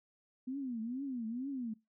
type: tone with vibrato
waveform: sine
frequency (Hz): 248.7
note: B3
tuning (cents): +12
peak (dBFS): -36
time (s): 0.47-1.74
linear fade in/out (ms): 10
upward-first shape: triangle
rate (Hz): 2.2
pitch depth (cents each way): 240
effects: noise-tail reverb RT60 0.2 s tail -21 dB re dry